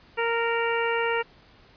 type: harmonic tone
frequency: 463.7 Hz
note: A#4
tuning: 9 cents flat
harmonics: 1 / 2 / 3 / 4 / 5 / 6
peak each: -26 / -29 / -31 / -32 / -33 / -34 dBFS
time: 0.17-1.23 s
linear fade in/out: 20 ms
effects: pink hiss -55 dBFS RMS until 1.76 s + resampled to 11025 Hz